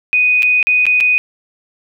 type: tone with dropouts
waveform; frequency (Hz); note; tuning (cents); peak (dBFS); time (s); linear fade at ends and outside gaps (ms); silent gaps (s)
sine; 2489; D#7; 0; -9; 0.13-1.18; 0; 0.423-0.43 / 0.628-0.67 / 0.855-0.866 / 1.003-1.008
effects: none

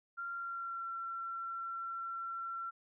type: tone with pitch glide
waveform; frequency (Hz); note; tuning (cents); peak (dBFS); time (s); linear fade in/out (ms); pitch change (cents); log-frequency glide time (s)
sine; 1384 to 1356.3; F6 to E6; -16 to +49; -38; 0.17-2.71; 20; -35; 0.33-0.88
effects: none

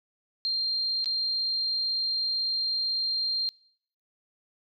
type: tone with dropouts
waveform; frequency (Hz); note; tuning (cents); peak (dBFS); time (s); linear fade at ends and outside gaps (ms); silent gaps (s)
sine; 4186; C8; 0; -25; 0.45-3.49; 0; 1.044-1.058
effects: noise-tail reverb RT60 0.7 s tail -26 dB re dry

